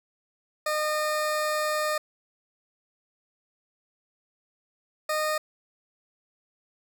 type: tone pair in turn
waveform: 20% pulse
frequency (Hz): 610 / 615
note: D#5 / D#5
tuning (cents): -34 / -20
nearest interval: unison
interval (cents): 14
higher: second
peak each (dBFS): -20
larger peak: neither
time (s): 0.66-1.98 / 5.09-5.38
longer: first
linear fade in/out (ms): 5
effects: none